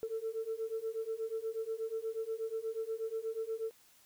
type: beating tone pair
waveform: sine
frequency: 442.4 / 450.7 Hz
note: A4 / A4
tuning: +9 / +42 cents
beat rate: 8.3 Hz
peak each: -38 / -37 dBFS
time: 0.03-3.71 s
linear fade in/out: 0 ms
effects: tanh soft clip ceiling -29 dBFS + white hiss -64 dBFS RMS until 4.05 s